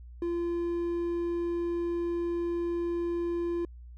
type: tone with hard clipping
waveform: triangle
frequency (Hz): 343.3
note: F4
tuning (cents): -30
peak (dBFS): -29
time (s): 0.22-3.65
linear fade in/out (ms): 2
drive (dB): 6
effects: added 60 Hz sine -44 dBFS peak until 3.97 s